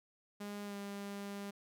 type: tone with pitch glide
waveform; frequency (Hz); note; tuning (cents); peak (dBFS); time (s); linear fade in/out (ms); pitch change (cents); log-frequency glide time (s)
sawtooth; 204.5 to 200.9; G#3 to G3; -26 to +43; -38; 0.4-1.51; 10; -31; 0.65-0.75
effects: none